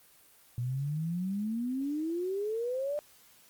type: exponential sweep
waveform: sine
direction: up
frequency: 118.8 to 601 Hz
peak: -30 dBFS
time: 0.58-2.99 s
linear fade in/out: 0 ms
effects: white hiss -60 dBFS RMS until 3.49 s + Opus 24 kbps